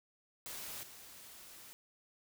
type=noise with level steps; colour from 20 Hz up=white; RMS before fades=-45 / -54 dBFS; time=0.46-1.73 s; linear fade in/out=0 ms; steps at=0.83 s; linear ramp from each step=2 ms; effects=none